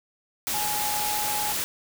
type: tone in noise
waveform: sine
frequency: 839 Hz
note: G#5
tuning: 17 cents sharp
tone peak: -29 dBFS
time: 0.54-1.52 s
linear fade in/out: 0 ms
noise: white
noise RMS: -28 dBFS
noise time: 0.47-1.64 s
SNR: -4 dB
effects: none